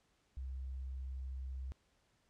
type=tone with vibrato; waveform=sine; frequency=65.41 Hz; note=C2; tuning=in tune; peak=-40 dBFS; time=0.37-1.72 s; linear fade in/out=0 ms; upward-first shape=sine; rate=16 Hz; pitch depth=9 cents each way; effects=pink hiss -75 dBFS RMS until 2.29 s + low-pass 8000 Hz 12 dB/octave